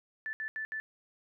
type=tone bursts at uneven times; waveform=sine; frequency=1755 Hz; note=A6; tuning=5 cents flat; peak=-34 dBFS; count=4; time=0.26-0.33 / 0.4-0.48 / 0.56-0.65 / 0.72-0.8 s; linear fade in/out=0 ms; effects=none